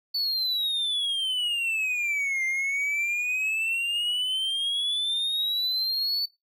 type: exponential two-way sweep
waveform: triangle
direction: down then up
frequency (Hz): 4500 to 2093 to 4500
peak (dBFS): -23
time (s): 0.14-6.26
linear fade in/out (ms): 10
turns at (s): 2.44
effects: noise-tail reverb RT60 0.2 s tail -20 dB re dry